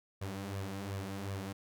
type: tone with flanger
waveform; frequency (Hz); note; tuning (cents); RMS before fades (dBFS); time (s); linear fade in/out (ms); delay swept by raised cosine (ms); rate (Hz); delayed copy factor
sawtooth; 98; G2; 0; -40; 0.21-1.53; 10; 1.7 to 6.5; 2.7; +0.65
effects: none